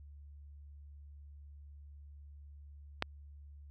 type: click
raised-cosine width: 0.3 ms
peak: -15 dBFS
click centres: 3.024 s
effects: added 72 Hz sine -50 dBFS peak until 3.7 s